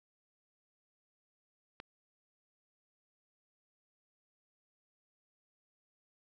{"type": "click", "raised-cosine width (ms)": 0.3, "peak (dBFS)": -28, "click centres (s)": 1.801, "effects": []}